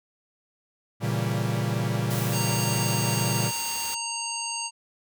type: chord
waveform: 45% pulse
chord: A# diminished seventh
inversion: none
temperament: equal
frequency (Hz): 116.54 / 138.59 / 164.81 / 196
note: A#2 / C#3 / E3 / G3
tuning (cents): 0 / 0 / 0 / 0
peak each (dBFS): -27 / -30 / -33 / -32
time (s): 1-3.52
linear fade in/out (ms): 50
type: noise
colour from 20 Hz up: white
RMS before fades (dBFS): -35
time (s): 2.1-3.95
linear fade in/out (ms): 10
type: harmonic tone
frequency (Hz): 925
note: A#5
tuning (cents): -14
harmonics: 1 / 3 / 5 / 7 / 9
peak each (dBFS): -35 / -35 / -35 / -35 / -35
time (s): 2.31-4.71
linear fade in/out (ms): 50
effects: none